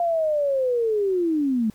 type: linear sweep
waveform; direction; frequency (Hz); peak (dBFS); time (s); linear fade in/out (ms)
sine; down; 698.5 to 210; -19; 0-1.7; 2
effects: pink hiss -56 dBFS RMS until 1.74 s

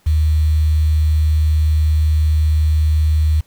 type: tone with quantisation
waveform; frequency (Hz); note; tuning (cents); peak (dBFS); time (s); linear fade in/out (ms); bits
sine; 77.3; D#2; -11; -11; 0.06-3.41; 10; 6
effects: pink hiss -56 dBFS RMS until 3.46 s

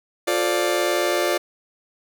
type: chord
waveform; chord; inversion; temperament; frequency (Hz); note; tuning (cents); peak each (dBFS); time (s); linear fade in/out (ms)
sawtooth; D minor seventh; first; just; 352.4 / 440.5 / 528.6 / 587.3; F4 / A4 / C5 / D5; +16 / +2 / +18 / 0; -19 / -25 / -23 / -19; 0.27-1.38; 10
effects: none

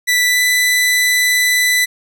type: tone with pitch glide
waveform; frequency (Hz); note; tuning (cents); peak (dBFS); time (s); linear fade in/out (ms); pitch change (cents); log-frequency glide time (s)
sawtooth; 1975.5 to 1991.5; B6 to B6; 0 to +14; -8; 0.07-1.86; 20; +14; 0.26-0.41
effects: none

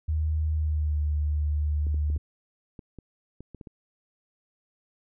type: tone with pitch glide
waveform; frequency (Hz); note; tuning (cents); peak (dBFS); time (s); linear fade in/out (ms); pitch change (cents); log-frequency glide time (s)
sine; 77.7 to 74.71; D#2 to D2; -2 to +30; -23; 0.08-2.18; 10; -68; 0.55-1.01
type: clicks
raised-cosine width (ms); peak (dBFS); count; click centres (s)
3; -29; 10; 1.868 / 1.944 / 2.101 / 2.163 / 2.792 / 2.987 / 3.406 / 3.547 / 3.612 / 3.672
effects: none

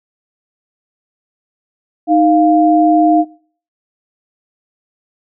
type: tone pair together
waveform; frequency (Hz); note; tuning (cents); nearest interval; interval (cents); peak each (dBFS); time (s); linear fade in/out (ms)
sine; 311.1 / 698.4; D#4 / F5; 0 / 0; octave + major second; 1400; -10 / -10; 2.07-3.25; 50
effects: noise-tail reverb RT60 0.5 s tail -22 dB re dry

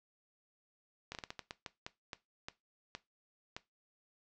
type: slowing click train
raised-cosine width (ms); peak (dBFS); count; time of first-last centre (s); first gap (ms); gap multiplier
0.2; -24; 13; 1.12-3.565; 29; 1.32
effects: noise-tail reverb RT60 0.2 s tail -17 dB re dry + low-pass 7000 Hz 12 dB/octave

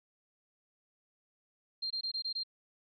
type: tone bursts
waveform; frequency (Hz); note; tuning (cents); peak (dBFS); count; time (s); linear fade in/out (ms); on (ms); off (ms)
sine; 4186; C8; 0; -33; 6; 1.82-2.435; 10; 85; 21
effects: none

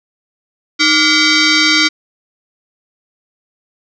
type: tone with frequency modulation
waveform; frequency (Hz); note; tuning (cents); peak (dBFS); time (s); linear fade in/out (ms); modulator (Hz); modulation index
sine; 1174.7; D6; 0; -8; 0.79-1.89; 20; 864; 5.1
effects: none

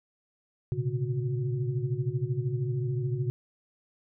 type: tone cluster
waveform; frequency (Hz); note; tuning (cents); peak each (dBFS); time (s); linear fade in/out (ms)
sine; 114.8 / 127.3 / 140.5 / 364; A#2 / C3 / C#3 / F#4; -26 / -47 / +24 / -28; -34 / -30 / -32 / -37; 0.72-3.3; 0
effects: none

